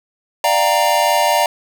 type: chord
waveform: square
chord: G minor seventh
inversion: second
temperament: equal with one note detuned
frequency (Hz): 595.2 / 698.5 / 784 / 932.3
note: D5 / F5 / G5 / Bb5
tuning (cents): +23 / 0 / 0 / 0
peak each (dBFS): -19 / -19 / -22 / -17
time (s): 0.44-1.46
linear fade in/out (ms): 2
effects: none